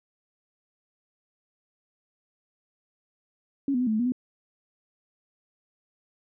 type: tone with pitch steps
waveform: sine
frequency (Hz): 277.1 / 246.8 / 252.8 / 218.5 / 216.4 / 242.5 / 251.9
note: C#4 / B3 / B3 / A3 / A3 / B3 / B3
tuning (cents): -1 / -1 / +41 / -12 / -29 / -31 / +34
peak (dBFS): -22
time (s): 3.68-4.121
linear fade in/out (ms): 2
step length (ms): 63
effects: none